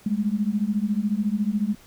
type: beating tone pair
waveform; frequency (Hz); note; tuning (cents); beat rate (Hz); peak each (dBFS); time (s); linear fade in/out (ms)
sine; 201.2 / 215.2; G3 / A3; +45 / -38; 14; -24; 0.06-1.75; 5
effects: pink hiss -52 dBFS RMS until 1.86 s